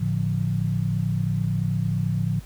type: tone cluster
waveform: sine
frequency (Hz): 110.5 / 144.4 / 173.4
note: A2 / D3 / F3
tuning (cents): +8 / -29 / -12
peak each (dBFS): -25 / -26 / -26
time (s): 0-2.4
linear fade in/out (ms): 10
effects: added 50 Hz sine -41 dBFS peak until 2.45 s + pink hiss -50 dBFS RMS until 2.45 s